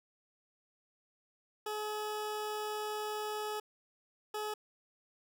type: tone bursts at uneven times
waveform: 20% pulse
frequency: 424.7 Hz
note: G#4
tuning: 39 cents sharp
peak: -31 dBFS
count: 2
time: 1.66-3.6 / 4.34-4.54 s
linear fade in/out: 5 ms
effects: none